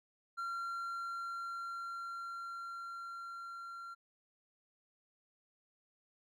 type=tone with level ramp; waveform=triangle; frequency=1374 Hz; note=F6; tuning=29 cents flat; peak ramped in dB=-35 to -43 dBFS; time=0.37-3.95 s; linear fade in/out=20 ms; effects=none